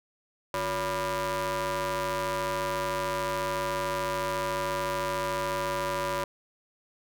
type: ring-modulated tone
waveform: sawtooth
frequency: 208.6 Hz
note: G#3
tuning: 8 cents sharp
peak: -21 dBFS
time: 0.54-6.24 s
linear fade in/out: 0 ms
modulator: 777 Hz
effects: none